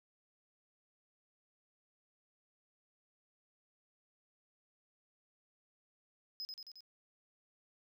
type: tone with echo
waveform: triangle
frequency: 5070 Hz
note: D#8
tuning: 32 cents sharp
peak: -39 dBFS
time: 6.4-6.45 s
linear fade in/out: 0 ms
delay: 89 ms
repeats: 4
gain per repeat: -3 dB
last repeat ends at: 6.806 s
effects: 13-bit